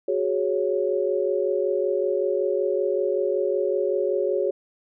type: chord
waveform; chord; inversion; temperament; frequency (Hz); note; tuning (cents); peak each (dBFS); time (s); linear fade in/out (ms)
sine; F# suspended second; none; equal; 370 / 415.3 / 554.4; F#4 / G#4 / C#5; 0 / 0 / 0; -25; 0.08-4.51; 5
effects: none